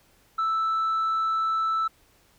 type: tone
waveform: sine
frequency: 1318.5 Hz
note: E6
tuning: in tune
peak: -20 dBFS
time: 0.38-1.88 s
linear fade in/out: 10 ms
effects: tanh soft clip ceiling -21 dBFS + pink hiss -61 dBFS RMS until 2.38 s